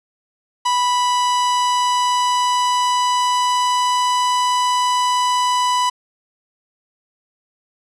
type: tone with pitch glide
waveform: 45% pulse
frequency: 986 to 992.3 Hz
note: B5 to B5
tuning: -3 to +8 cents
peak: -15 dBFS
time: 0.65-5.9 s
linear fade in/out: 10 ms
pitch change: +11 cents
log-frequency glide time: 0.81-4.34 s
effects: resampled to 22050 Hz

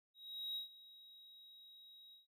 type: tone with ADSR envelope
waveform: triangle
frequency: 3814 Hz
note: A#7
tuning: 39 cents sharp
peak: -38 dBFS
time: 0.14-2.27 s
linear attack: 420 ms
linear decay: 120 ms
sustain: -18 dB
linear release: 140 ms
effects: none

